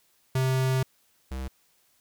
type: tone pair in turn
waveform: square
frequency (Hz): 130.81 / 65.41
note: C3 / C2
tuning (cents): 0 / 0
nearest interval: octave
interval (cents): 1200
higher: first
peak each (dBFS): -23 / -32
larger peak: first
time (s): 0.35-0.83 / 1.31-1.48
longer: first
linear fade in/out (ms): 5
effects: white hiss -66 dBFS RMS until 2 s